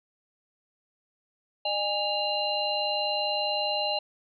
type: tone cluster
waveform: sine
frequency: 606 / 821 / 2800 / 4075 Hz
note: D#5 / G#5 / F7 / C8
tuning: -46 / -20 / +4 / -47 cents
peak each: -31 dBFS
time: 1.65-3.99 s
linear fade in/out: 5 ms
effects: none